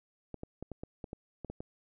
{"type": "clicks", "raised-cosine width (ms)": 2, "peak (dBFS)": -27, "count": 10, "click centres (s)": [0.343, 0.434, 0.626, 0.717, 0.835, 1.042, 1.131, 1.447, 1.5, 1.605], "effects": []}